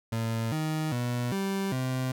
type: tone with pitch steps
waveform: 30% pulse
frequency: 113.6 / 156.1 / 122 / 194.9 / 129.2 Hz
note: A#2 / D#3 / B2 / G3 / C3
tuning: -44 / +6 / -21 / -10 / -21 cents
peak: -25 dBFS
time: 0.12-2.12 s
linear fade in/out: 5 ms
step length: 400 ms
effects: none